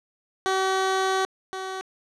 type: tone pair in turn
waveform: 15% pulse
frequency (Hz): 380.6 / 378.9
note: F#4 / F#4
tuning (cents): +49 / +41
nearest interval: unison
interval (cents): 8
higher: first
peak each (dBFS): -15 / -24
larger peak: first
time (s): 0.46-1.25 / 1.53-1.81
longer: first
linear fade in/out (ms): 0
effects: low-pass 7000 Hz 12 dB/octave